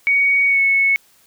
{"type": "tone with pitch glide", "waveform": "sine", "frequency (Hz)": [2241, 2203], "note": ["C#7", "C#7"], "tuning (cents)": [18, -11], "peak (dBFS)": -12, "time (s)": [0.07, 0.96], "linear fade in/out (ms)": 0, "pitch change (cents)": -29, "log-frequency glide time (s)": [0.47, 0.6], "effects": ["white hiss -54 dBFS RMS until 1.26 s"]}